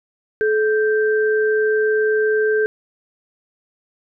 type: tone pair together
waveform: sine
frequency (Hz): 430.7 / 1568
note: A4 / G6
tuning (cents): -37 / 0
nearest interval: octave + minor seventh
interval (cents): 2237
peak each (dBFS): -15 / -22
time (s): 0.41-2.66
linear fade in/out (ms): 0
effects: none